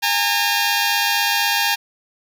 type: tone pair together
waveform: 10% pulse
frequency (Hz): 816 / 912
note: G#5 / A#5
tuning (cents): -31 / -38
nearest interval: major second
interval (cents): 193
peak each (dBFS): -11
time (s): 0.02-1.76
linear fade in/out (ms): 20
effects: none